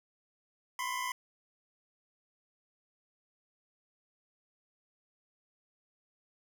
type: tone pair together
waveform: 25% pulse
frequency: 1000 / 1059.5 Hz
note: B5 / C6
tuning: +21 / +21 cents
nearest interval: minor second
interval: 100 cents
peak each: -32 / -34 dBFS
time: 0.79-1.12 s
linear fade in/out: 2 ms
effects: none